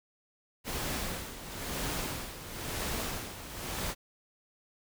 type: noise with tremolo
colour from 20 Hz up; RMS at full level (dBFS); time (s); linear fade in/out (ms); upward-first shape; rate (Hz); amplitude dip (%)
pink; -34; 0.64-3.95; 50; sine; 0.99; 70
effects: none